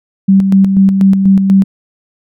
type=tone with tremolo; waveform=sine; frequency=193.7 Hz; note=G3; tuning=20 cents flat; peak=-3 dBFS; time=0.28-1.64 s; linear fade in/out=10 ms; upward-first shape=square; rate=4.1 Hz; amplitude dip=45%; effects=none